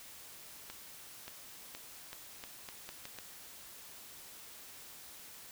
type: accelerating click train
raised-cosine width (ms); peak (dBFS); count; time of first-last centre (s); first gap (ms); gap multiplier
0.2; -27; 9; 0.7-3.187; 580; 0.81
effects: white hiss -52 dBFS RMS until 5.51 s

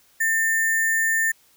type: tone with sample-and-hold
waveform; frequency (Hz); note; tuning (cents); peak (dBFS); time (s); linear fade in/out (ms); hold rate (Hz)
sine; 1800; A6; +39; -18; 0.2-1.32; 10; 8820
effects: white hiss -58 dBFS RMS until 1.56 s

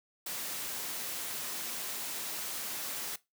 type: noise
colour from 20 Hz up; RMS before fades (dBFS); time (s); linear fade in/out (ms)
white; -38; 0.26-3.16; 5
effects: noise-tail reverb RT60 0.2 s tail -19 dB re dry + high-pass 150 Hz 12 dB/octave

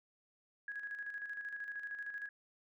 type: tone with tremolo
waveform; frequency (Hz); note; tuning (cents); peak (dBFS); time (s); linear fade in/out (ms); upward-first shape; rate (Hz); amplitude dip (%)
sine; 1661.2; G#6; 0; -39; 0.68-2.29; 2; square; 13; 50
effects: none

